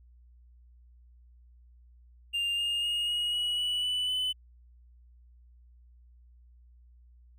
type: tone with pitch steps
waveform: triangle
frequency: 2800 / 2829 / 2859 / 2889 / 2919 / 2949 / 2980 / 3011 Hz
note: F7 / F7 / F7 / F#7 / F#7 / F#7 / F#7 / F#7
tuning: +4 / +22 / +40 / -42 / -24 / -6 / +12 / +30 cents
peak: -26 dBFS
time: 2.33-4.33 s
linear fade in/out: 20 ms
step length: 250 ms
effects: added 60 Hz sine -54 dBFS peak until 7.38 s